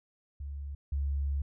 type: tone pair in turn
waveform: sine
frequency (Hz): 70.7 / 70.13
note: C#2 / C#2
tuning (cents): +35 / +21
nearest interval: unison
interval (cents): 14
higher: first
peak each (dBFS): -36 / -28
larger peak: second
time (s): 0.4-0.75 / 0.92-1.42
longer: second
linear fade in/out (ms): 5
effects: none